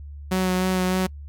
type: tone with vibrato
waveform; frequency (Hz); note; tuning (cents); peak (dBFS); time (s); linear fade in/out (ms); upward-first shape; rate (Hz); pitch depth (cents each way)
sawtooth; 184.9; F#3; -1; -16; 0.31-1.07; 10; sine; 3.3; 16
effects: noise-tail reverb RT60 0.1 s tail -26 dB re dry + added 72 Hz sine -35 dBFS peak until 1.28 s